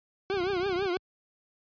40% pulse tone with vibrato, 374.6 Hz, F#4, 21 cents sharp, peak -26 dBFS, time 0.3-0.97 s, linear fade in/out 0 ms, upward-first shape triangle, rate 6.1 Hz, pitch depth 160 cents each way
click train, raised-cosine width 5 ms, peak -32 dBFS, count 17, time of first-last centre 0.34-0.856 s, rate 31 Hz
effects high-pass 60 Hz 12 dB/octave + resampled to 11025 Hz

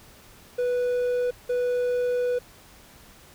triangle tone bursts at uneven times, 492.3 Hz, B4, 6 cents flat, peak -20 dBFS, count 2, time 0.58-1.31 / 1.49-2.39 s, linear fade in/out 10 ms, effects pink hiss -51 dBFS RMS until 3.34 s

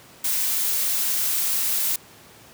blue noise, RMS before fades -23 dBFS, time 0.24-1.96 s, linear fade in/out 5 ms, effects pink hiss -48 dBFS RMS until 2.53 s + high-pass 100 Hz 12 dB/octave

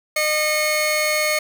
sawtooth tone pair together, 610 / 2176 Hz, D#5 / C#7, -34 / -33 cents, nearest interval octave + minor seventh, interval 2201 cents, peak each -17 dBFS, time 0.16-1.39 s, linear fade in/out 5 ms, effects none

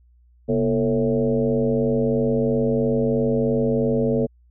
sine tone with frequency modulation, 342.9 Hz, F4, 32 cents flat, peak -17 dBFS, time 0.48-4.27 s, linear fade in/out 20 ms, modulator 103 Hz, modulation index 2.1, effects added 60 Hz sine -52 dBFS peak until 4.5 s

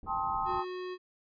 pink low-pass noise, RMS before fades -48 dBFS, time 0.03-0.6 s, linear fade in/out 2 ms, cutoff 350 Hz, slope 12 dB/octave
sine chord, A half-diminished seventh, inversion third, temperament just, 792 / 880 / 1056 / 1267.2 Hz, G5 / A5 / C6 / Eb6, +18 / 0 / +16 / +31 cents, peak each -35 dBFS, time 0.06-0.65 s, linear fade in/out 50 ms
square tone, 365.4 Hz, F#4, 22 cents flat, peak -37 dBFS, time 0.45-0.98 s, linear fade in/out 50 ms
effects resampled to 11025 Hz

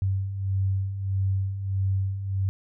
sine beating tone pair, 95.3 / 96.9 Hz, G2 / G2, -48 / -20 cents, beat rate 1.6 Hz, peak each -31 / -24 dBFS, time 0.02-2.49 s, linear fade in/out 0 ms, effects none

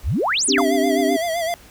sine exponential two-way sweep, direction up then down, 42.43 to 10460 to 573 Hz, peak -17 dBFS, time 0.03-0.64 s, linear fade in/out 50 ms, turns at 0.46 s
sine chord, C suspended second, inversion none, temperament just, 261.6 / 294.3 / 392.4 Hz, C4 / D4 / G4, 0 / +4 / +2 cents, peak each -21 dBFS, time 0.48-1.17 s, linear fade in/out 10 ms
square tone with vibrato, 670 Hz, E5, 28 cents sharp, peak -21 dBFS, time 0.58-1.54 s, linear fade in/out 0 ms, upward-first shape sine, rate 7.8 Hz, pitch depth 75 cents each way
effects pink hiss -47 dBFS RMS until 1.7 s

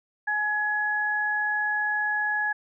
sine tone pair together, 842.5 / 1685 Hz, G#5 / G#6, +25 / +25 cents, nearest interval octave, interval 1200 cents, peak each -30 / -24 dBFS, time 0.27-2.53 s, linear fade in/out 10 ms, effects none

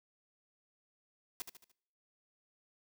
white noise with echo, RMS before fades -40 dBFS, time 1.4-1.42 s, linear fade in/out 0 ms, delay 74 ms, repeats 4, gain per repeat -7 dB, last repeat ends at 1.716 s, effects noise-tail reverb RT60 0.8 s tail -26 dB re dry

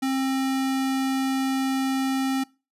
square tone, 266.1 Hz, C4, 29 cents sharp, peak -23 dBFS, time 0.02-2.44 s, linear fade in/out 10 ms, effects noise-tail reverb RT60 0.3 s tail -23 dB re dry + resampled to 32000 Hz

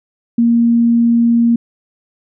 sine tone, 234 Hz, A#3, 7 cents sharp, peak -8 dBFS, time 0.38-1.56 s, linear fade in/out 5 ms, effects none

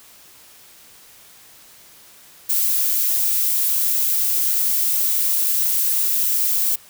violet noise, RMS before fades -19 dBFS, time 2.49-6.76 s, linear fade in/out 10 ms, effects white hiss -47 dBFS RMS until 6.89 s

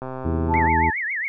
click train, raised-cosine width 1 ms, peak -18 dBFS, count 86, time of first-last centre 0.02-0.674 s, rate 130 Hz
harmonic tone, 82 Hz, E2, 9 cents flat, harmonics 1 / 2 / 3 / 4 / 5, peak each -23 / -29 / -28 / -28 / -31 dBFS, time 0.24-0.91 s, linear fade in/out 20 ms
sine tone, 880 Hz, A5, in tune, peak -18 dBFS, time 0.48-0.93 s, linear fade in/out 50 ms
sine tone with vibrato, 1949 Hz, B6, 23 cents flat, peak -23 dBFS, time 0.54-1.28 s, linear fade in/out 0 ms, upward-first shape triangle, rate 7.3 Hz, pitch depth 270 cents each way
effects none

